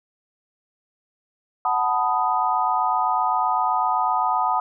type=chord; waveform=sine; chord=B dominant seventh; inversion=second; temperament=equal; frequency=740 / 880 / 987.8 / 1244.5 Hz; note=F#5 / A5 / B5 / D#6; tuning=0 / 0 / 0 / 0 cents; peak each=-24 dBFS; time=1.65-4.6 s; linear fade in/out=2 ms; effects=none